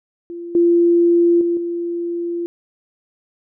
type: tone with level steps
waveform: sine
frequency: 343.4 Hz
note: F4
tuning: 29 cents flat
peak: -27 / -10 / -15 / -20 dBFS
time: 0.3-2.46 s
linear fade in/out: 0 ms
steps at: 0.55 / 1.41 / 1.57 s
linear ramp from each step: 2 ms
effects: none